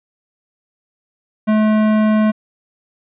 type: tone with tanh clipping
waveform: sine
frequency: 215.3 Hz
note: A3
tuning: 37 cents flat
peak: -13 dBFS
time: 1.47-2.32 s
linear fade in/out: 20 ms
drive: 18 dB
effects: resampled to 8000 Hz